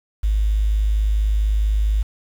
sine tone with quantisation, 52.2 Hz, G#1, 10 cents sharp, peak -15 dBFS, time 0.23-2.03 s, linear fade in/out 10 ms, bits 7, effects none

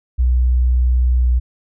sine tone with pitch glide, 62 to 61.18 Hz, B1 to B1, +7 to -16 cents, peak -11 dBFS, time 0.18-1.4 s, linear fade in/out 20 ms, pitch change -23 cents, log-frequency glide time 1.2-1.28 s, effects none

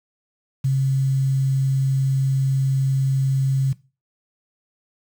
sine tone with quantisation, 134.4 Hz, C3, 47 cents sharp, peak -16 dBFS, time 0.64-3.73 s, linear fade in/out 10 ms, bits 7, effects noise-tail reverb RT60 0.3 s tail -18 dB re dry

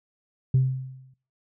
sine tone with exponential decay, 130.81 Hz, C3, in tune, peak -13 dBFS, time 0.54-1.14 s, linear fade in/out 5 ms, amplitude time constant 130 ms, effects noise-tail reverb RT60 0.4 s tail -22 dB re dry + tanh soft clip ceiling -13 dBFS

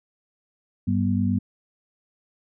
sine tone cluster, 99.1 / 192.6 / 241.8 Hz, G2 / G3 / B3, +19 / -30 / -36 cents, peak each -24 dBFS, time 0.87-1.39 s, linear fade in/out 10 ms, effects none

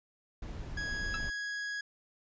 brown noise, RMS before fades -40 dBFS, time 0.42-1.3 s, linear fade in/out 5 ms
45% pulse tone, 1661.2 Hz, G#6, in tune, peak -35 dBFS, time 0.77-1.81 s, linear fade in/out 5 ms
sawtooth tone with exponential decay, 1319 Hz, E6, 1 cent sharp, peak -29 dBFS, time 1.14-1.23 s, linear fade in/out 2 ms, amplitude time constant 18 ms
effects resampled to 16000 Hz

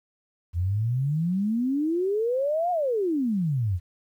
sine exponential two-way sweep, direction up then down, 82.41 to 730 to 82.41 Hz, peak -22 dBFS, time 0.53-3.8 s, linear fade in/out 50 ms, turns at 2.71 s, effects 10-bit

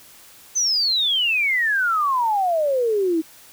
sine exponential sweep, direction down, 6250 to 311.1 Hz, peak -17 dBFS, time 0.55-3.22 s, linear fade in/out 20 ms, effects white hiss -47 dBFS RMS until 3.52 s

